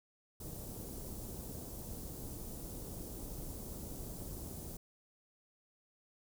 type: band-stop noise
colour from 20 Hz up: pink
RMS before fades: -45 dBFS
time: 0.4-4.77 s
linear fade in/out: 5 ms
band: 500 to 8600 Hz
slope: 12 dB/octave
effects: none